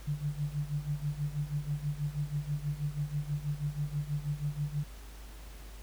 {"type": "tone with tremolo", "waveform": "sine", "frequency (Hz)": 146.83, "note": "D3", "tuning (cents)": 0, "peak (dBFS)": -28, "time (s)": [0.07, 4.84], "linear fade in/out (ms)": 10, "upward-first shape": "sine", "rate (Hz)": 6.2, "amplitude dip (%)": 85, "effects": ["added 50 Hz sine -45 dBFS peak until 5.82 s", "pink hiss -54 dBFS RMS until 5.82 s"]}